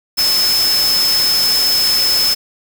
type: tone in noise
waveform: sine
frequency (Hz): 5220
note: E8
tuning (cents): -18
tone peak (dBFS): -12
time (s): 0.17-2.35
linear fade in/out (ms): 20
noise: white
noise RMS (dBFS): -20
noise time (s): 0.17-2.35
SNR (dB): +5
effects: none